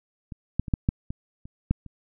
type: clicks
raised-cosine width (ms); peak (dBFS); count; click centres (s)
5; -24 / -10 / -22 / -9 / -8 / -19 / -29 / -9 / -29; 9; 0.322 / 0.596 / 0.682 / 0.738 / 0.889 / 1.105 / 1.455 / 1.71 / 1.863
effects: none